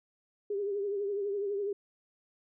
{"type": "tone with vibrato", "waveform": "sine", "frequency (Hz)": 403.1, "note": "G4", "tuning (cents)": 48, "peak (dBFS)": -30, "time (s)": [0.5, 1.73], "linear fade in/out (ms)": 5, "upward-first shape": "triangle", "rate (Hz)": 12, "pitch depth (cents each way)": 69, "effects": []}